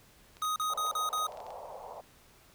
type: clicks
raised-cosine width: 0.2 ms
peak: -34 dBFS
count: 12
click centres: 0.369 / 0.418 / 0.449 / 0.618 / 0.866 / 1.134 / 1.181 / 1.322 / 1.373 / 1.403 / 1.466 / 1.505 s
type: tone bursts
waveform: square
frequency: 1251 Hz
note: D#6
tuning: 9 cents sharp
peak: -30 dBFS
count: 5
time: 0.42-1.268 s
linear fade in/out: 2 ms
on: 140 ms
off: 37 ms
type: band-pass noise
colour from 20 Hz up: white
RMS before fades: -45 dBFS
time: 0.7-2.01 s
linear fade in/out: 2 ms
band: 480 to 960 Hz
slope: 48 dB/octave
effects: pink hiss -60 dBFS RMS until 2.54 s